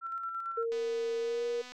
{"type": "tone with tremolo", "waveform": "sine", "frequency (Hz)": 1351, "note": "E6", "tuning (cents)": 42, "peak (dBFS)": -33, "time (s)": [0.01, 0.66], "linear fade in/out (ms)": 50, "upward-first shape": "square", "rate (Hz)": 8.9, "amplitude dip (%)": 35}
{"type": "tone with pitch glide", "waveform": "sine", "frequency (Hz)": [460.5, 474.8], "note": ["A#4", "A#4"], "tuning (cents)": [-21, 32], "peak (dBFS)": -30, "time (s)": [0.57, 1.62], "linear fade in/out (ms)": 10, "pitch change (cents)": 53, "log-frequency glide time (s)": [1.19, 1.45]}
{"type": "click train", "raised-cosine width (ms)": 0.2, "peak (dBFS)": -31, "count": 250, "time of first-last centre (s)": [0.72, 1.72], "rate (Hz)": 249}
{"effects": []}